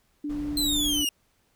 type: tone with vibrato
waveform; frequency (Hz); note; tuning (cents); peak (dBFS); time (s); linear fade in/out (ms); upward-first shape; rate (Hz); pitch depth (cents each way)
sine; 293.7; D4; 0; -28; 0.24-1.05; 5; sine; 20; 10
type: noise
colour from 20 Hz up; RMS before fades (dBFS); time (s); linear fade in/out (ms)
brown; -37; 0.29-1.03; 10
type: exponential sweep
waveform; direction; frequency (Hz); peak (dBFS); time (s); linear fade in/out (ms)
sawtooth; down; 4152 to 2794; -21; 0.57-1.09; 2
effects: pink hiss -68 dBFS RMS until 1.55 s